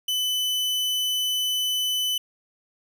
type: tone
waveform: 40% pulse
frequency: 3000 Hz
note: F#7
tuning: 23 cents sharp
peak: -22 dBFS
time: 0.08-2.18 s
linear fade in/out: 5 ms
effects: none